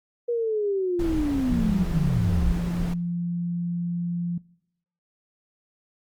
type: linear sweep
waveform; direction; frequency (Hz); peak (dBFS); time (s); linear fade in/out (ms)
sine; down; 482 to 50.3; -22; 0.28-2.53; 10
type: noise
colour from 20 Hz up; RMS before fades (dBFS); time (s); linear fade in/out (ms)
brown; -29; 0.99-2.94; 5
type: tone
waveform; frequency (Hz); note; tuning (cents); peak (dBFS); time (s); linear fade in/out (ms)
sine; 173.1; F3; -15; -25; 1.51-4.38; 5
effects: noise-tail reverb RT60 0.8 s tail -24 dB re dry + Opus 32 kbps